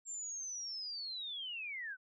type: linear sweep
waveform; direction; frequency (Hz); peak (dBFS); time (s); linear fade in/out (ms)
sine; down; 7459 to 1462; -40; 0.05-1.97; 50
effects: none